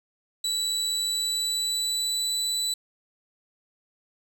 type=tone with pitch glide; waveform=30% pulse; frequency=3947 to 3972 Hz; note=B7 to B7; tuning=-2 to +9 cents; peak=-22 dBFS; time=0.44-2.74 s; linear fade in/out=5 ms; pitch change=+11 cents; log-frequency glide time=0.88-2.36 s; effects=9-bit